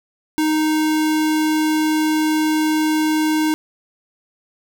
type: tone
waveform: square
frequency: 310.4 Hz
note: D#4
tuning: 4 cents flat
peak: -16 dBFS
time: 0.38-3.54 s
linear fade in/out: 0 ms
effects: none